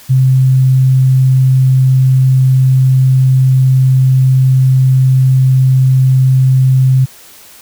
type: tone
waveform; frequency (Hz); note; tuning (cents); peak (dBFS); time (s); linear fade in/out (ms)
sine; 130.81; C3; 0; -5; 0.09-7.06; 20
effects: white hiss -38 dBFS RMS until 7.61 s